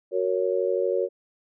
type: chord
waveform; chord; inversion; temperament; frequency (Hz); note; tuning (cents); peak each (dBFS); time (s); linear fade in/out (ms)
sine; F# major; none; just; 370 / 462.5 / 555; F#4 / A#4 / C#5; 0 / -14 / +2; -26; 0.11-1.09; 50
effects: none